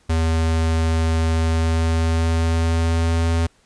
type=tone with pitch glide; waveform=square; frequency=81.2 to 82.95 Hz; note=E2 to E2; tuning=-26 to +11 cents; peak=-17 dBFS; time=0.09-3.47 s; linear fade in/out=10 ms; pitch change=+37 cents; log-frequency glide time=1.35-3.32 s; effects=pink hiss -58 dBFS RMS until 3.65 s + resampled to 22050 Hz